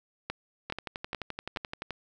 two click trains, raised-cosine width 0.3 ms, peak -16 / -19 dBFS, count 4 / 15, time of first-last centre 0.3-1.571 / 0.7-1.907 s, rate 2.36 / 11.6 Hz, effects none

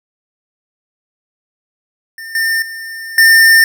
square tone with level steps, 1805 Hz, A6, 44 cents sharp, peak -27 / -13 / -25 / -5 dBFS, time 2.18-3.64 s, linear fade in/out 2 ms, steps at 2.35 / 2.62 / 3.18 s, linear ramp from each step 2 ms, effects none

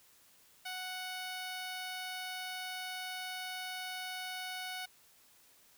10% pulse tone, 740 Hz, F#5, in tune, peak -31 dBFS, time 0.65-4.86 s, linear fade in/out 10 ms, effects white hiss -64 dBFS RMS until 5.77 s

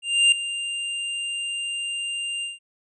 square tone with ADSR envelope, 2794 Hz, F7, in tune, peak -13 dBFS, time 0.02-2.59 s, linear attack 300 ms, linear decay 4 ms, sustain -14 dB, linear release 160 ms, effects resampled to 24000 Hz

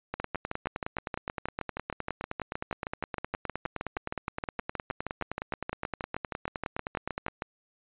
two click trains, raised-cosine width 0.5 ms, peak -17 / -17 dBFS, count 47 / 70, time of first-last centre 0.2-7.421 / 0.14-7.283 s, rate 6.37 / 9.66 Hz, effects resampled to 8000 Hz

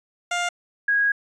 15% pulse / sine tone pair in turn, 703 / 1647.1 Hz, F5 / G#6, +11 / -15 cents, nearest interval octave + minor third, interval 1474 cents, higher second, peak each -16 / -17 dBFS, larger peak first, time 0.31-0.49 / 0.88-1.12 s, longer second, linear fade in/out 5 ms, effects resampled to 22050 Hz

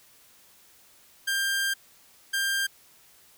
sawtooth tone bursts at uneven times, 1592 Hz, G6, 26 cents sharp, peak -21 dBFS, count 2, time 1.27-1.74 / 2.33-2.67 s, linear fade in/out 10 ms, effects white hiss -57 dBFS RMS until 3.37 s

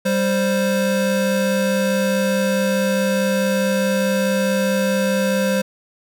square tone pair together, 196 / 523.3 Hz, G3 / C5, 0 / 0 cents, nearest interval octave + perfect fourth, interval 1700 cents, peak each -20 dBFS, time 0.05-5.62 s, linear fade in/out 10 ms, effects none

